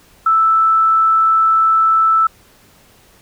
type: tone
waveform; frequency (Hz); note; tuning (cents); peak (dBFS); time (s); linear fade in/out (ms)
sine; 1318.5; E6; 0; -9; 0.26-2.27; 5
effects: pink hiss -49 dBFS RMS until 3.21 s